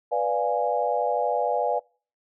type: chord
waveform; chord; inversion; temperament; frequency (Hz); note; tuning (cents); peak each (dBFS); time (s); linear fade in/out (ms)
sine; B diminished seventh; none; equal; 493.9 / 587.3 / 698.5 / 830.6; B4 / D5 / F5 / Ab5; 0 / 0 / 0 / 0; -27; 0.11-1.8; 20
effects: noise-tail reverb RT60 0.4 s tail -26 dB re dry